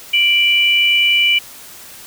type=tone pair together; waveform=sine; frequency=2349 / 2960 Hz; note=D7 / F#7; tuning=0 / 0 cents; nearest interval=major third; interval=400 cents; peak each=-13 dBFS; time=0.13-1.39 s; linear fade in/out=10 ms; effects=white hiss -37 dBFS RMS until 2.06 s